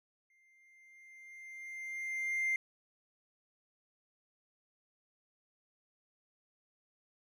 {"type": "tone with exponential growth", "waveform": "triangle", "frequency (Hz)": 2099, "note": "C7", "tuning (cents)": 5, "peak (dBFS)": -26, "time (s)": [0.3, 2.56], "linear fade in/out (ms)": 2, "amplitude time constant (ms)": 490, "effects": ["tanh soft clip ceiling -25 dBFS"]}